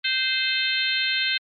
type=harmonic tone; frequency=520 Hz; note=C5; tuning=11 cents flat; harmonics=3 / 4 / 5 / 6 / 7 / 8; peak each=-28 / -28 / -28 / -28 / -28 / -28 dBFS; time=0.04-1.38 s; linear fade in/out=10 ms; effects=MP3 32 kbps